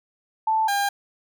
sine / 30% pulse tone pair in turn, 880 / 803.9 Hz, A5 / G5, 0 / +43 cents, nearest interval major second, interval 157 cents, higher first, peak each -18 dBFS, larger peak neither, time 0.47-0.68 / 0.68-0.89 s, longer neither, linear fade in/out 5 ms, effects none

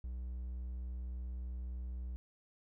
triangle tone, 61.74 Hz, B1, in tune, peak -37 dBFS, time 0.04-2.16 s, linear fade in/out 0 ms, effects none

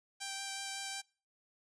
5% pulse tone with vibrato, 784 Hz, G5, in tune, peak -27 dBFS, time 0.2-1.02 s, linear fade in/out 20 ms, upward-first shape sine, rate 5.4 Hz, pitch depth 9 cents each way, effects noise-tail reverb RT60 0.4 s tail -26 dB re dry + resampled to 22050 Hz

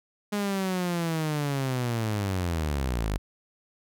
sawtooth linear sweep, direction down, 207.9 to 47 Hz, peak -22 dBFS, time 0.32-3.18 s, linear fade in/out 10 ms, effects none

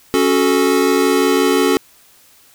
square chord, F# minor, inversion second, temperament equal with one note detuned, 277.2 / 370 / 435.7 Hz, C#4 / F#4 / A4, 0 / 0 / -17 cents, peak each -17 dBFS, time 0.14-1.77 s, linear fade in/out 0 ms, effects white hiss -49 dBFS RMS until 2.54 s

